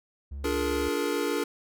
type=tone; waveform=triangle; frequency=70 Hz; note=C#2; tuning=18 cents sharp; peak=-32 dBFS; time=0.31-0.89 s; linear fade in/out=10 ms
type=chord; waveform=square; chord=Bb dominant seventh; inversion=first; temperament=just; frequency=291.4 / 349.6 / 419.5 / 466.2 Hz; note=D4 / F4 / Ab4 / Bb4; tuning=-13 / +2 / +17 / 0 cents; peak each=-32 / -34 / -32 / -32 dBFS; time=0.44-1.44 s; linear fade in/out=5 ms
effects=none